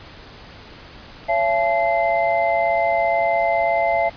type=tone cluster; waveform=sine; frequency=558 / 676 / 859 / 2071 Hz; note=C#5 / E5 / A5 / C7; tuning=+11 / +43 / -42 / -18 cents; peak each=-25 / -18 / -23 / -25 dBFS; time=1.28-4.1 s; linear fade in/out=20 ms; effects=pink hiss -41 dBFS RMS until 4.16 s + resampled to 11025 Hz